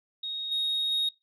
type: tone with level steps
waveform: sine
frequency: 3747 Hz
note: A#7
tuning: 8 cents sharp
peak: -31 / -24 / -22 dBFS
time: 0.23-1.09 s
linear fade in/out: 5 ms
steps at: 0.51 / 0.91 s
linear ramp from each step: 10 ms
effects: noise-tail reverb RT60 0.2 s tail -21 dB re dry + tanh soft clip ceiling -23 dBFS